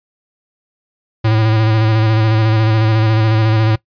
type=tone with vibrato; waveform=square; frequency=110 Hz; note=A2; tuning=in tune; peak=-11 dBFS; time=1.24-3.76 s; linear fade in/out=10 ms; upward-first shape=square; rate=14 Hz; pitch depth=27 cents each way; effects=noise-tail reverb RT60 0.1 s tail -20 dB re dry + resampled to 11025 Hz